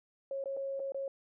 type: tone with dropouts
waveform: sine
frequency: 546 Hz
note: C#5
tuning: 26 cents flat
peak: -34 dBFS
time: 0.31-1.08 s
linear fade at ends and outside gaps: 2 ms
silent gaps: 0.44-0.457 / 0.567-0.571 / 0.795-0.8 / 0.921-0.945 s
effects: none